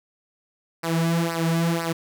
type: tone with flanger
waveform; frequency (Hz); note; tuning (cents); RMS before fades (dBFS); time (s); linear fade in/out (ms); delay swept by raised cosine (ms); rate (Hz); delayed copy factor
sawtooth; 166.3; E3; +16; -23; 0.83-1.93; 10; 0.29 to 3.89; 2; -0.85
effects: none